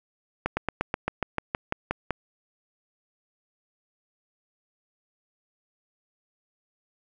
slowing click train, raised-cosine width 0.5 ms, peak -10 dBFS, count 12, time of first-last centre 0.46-2.107 s, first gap 110 ms, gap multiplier 1.06, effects none

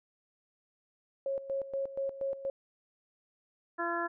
sine tone with tremolo, 546 Hz, C#5, 26 cents flat, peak -30 dBFS, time 1.26-2.5 s, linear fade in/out 2 ms, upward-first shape square, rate 4.2 Hz, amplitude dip 75%
harmonic tone, 341.1 Hz, F4, 41 cents flat, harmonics 1 / 2 / 3 / 4 / 5, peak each -37 / -37 / -37 / -37 / -37 dBFS, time 3.78-4.08 s, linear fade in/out 20 ms
effects none

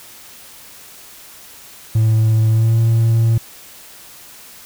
triangle tone with pitch glide, 110.6 to 113.91 Hz, A2 to A#2, +9 to -40 cents, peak -8 dBFS, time 1.95-3.38 s, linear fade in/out 5 ms, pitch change +51 cents, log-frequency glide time 2.5-2.77 s, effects tanh soft clip ceiling -4 dBFS + white hiss -40 dBFS RMS until 4.65 s

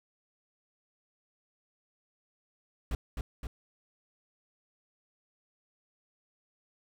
brown noise with echo, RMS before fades -31 dBFS, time 2.91-2.95 s, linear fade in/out 2 ms, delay 260 ms, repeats 2, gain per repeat -3 dB, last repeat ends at 3.47 s, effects none

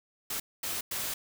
white noise bursts at uneven times, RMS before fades -34 dBFS, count 3, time 0.3-0.4 / 0.63-0.81 / 0.91-1.14 s, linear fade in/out 5 ms, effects none

